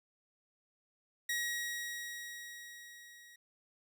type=tone with level ramp; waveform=sawtooth; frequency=1900 Hz; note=A#6; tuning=33 cents sharp; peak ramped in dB=-29 to -52 dBFS; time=1.29-3.36 s; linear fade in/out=5 ms; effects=none